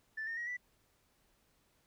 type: tone with pitch steps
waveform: sine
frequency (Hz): 1760 / 1827.3 / 1897.2 / 1969.8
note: A6 / A#6 / A#6 / B6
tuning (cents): 0 / -35 / +30 / -5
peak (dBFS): -36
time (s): 0.17-0.57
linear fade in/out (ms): 10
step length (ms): 100
effects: tanh soft clip ceiling -33 dBFS + pink hiss -73 dBFS RMS until 1.86 s